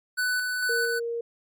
square tone with tremolo, 1495 Hz, F#6, 17 cents sharp, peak -24 dBFS, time 0.17-1 s, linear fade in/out 20 ms, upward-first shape square, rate 2.2 Hz, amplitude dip 30%
sine tone, 467.2 Hz, A#4, 4 cents sharp, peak -27 dBFS, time 0.69-1.21 s, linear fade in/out 5 ms
effects MP3 64 kbps

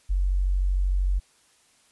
sine tone, 46.56 Hz, F#1, 12 cents sharp, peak -20 dBFS, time 0.09-1.2 s, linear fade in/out 20 ms, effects white hiss -61 dBFS RMS until 1.91 s + resampled to 24000 Hz

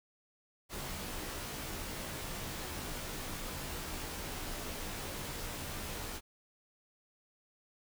pink noise with comb filter, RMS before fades -41 dBFS, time 0.69-6.21 s, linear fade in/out 50 ms, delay 18 ms, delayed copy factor -0.7, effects none

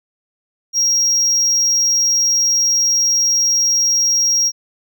triangle tone, 5620 Hz, F8, 10 cents sharp, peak -11 dBFS, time 0.73-4.52 s, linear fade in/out 50 ms, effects none

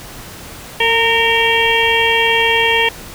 harmonic tone with a mistuned harmonic, 460 Hz, A#4, 23 cents flat, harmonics 1 / 2 / 4 / 5 / 6 / 7, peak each -18 / -18 / -18 / -18 / -18 / -18 dBFS, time 0.8-2.89 s, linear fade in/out 5 ms, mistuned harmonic 1, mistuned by -18 cents, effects pink hiss -33 dBFS RMS until 3.14 s

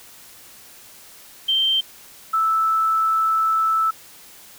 sine tone pair in turn, 3136 / 1314.7 Hz, G7 / E6, 0 / -5 cents, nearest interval octave + minor third, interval 1505 cents, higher first, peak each -16 dBFS, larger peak neither, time 1.48-1.81 / 2.33-3.91 s, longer second, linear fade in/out 10 ms, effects white hiss -45 dBFS RMS until 4.58 s

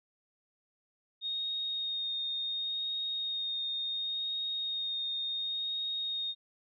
sine tone with vibrato, 3707 Hz, A#7, 10 cents flat, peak -32 dBFS, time 1.21-6.35 s, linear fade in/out 50 ms, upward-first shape sine, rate 0.7 Hz, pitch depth 12 cents each way, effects none

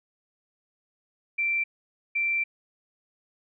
sine tone bursts at uneven times, 2349 Hz, D7, in tune, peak -23 dBFS, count 2, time 1.38-1.64 / 2.15-2.44 s, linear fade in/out 10 ms, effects none

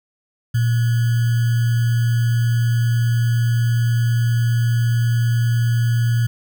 sine tone with sample-and-hold, 117.3 Hz, A#2, 11 cents sharp, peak -14 dBFS, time 0.54-6.27 s, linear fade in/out 10 ms, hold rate 1575 Hz, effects none

